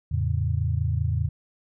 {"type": "tone cluster", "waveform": "sine", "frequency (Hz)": [84.8, 110.2, 140], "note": ["E2", "A2", "C#3"], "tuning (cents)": [50, 3, 18], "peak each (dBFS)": [-25, -26, -28], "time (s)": [0.11, 1.29], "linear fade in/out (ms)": 10, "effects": []}